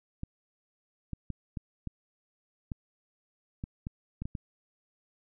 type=clicks; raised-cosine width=5 ms; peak=-23 dBFS; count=11; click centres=0.234 / 1.133 / 1.303 / 1.572 / 1.873 / 2.718 / 3.639 / 3.869 / 4.22 / 4.255 / 4.352 s; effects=none